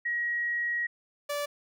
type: tone pair in turn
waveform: sine / sawtooth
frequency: 1900 / 580.4 Hz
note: A#6 / D5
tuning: +33 / -21 cents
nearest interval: octave + major sixth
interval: 2054 cents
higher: first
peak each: -27 / -26 dBFS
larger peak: second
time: 0.05-0.87 / 1.29-1.46 s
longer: first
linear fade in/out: 10 ms
effects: none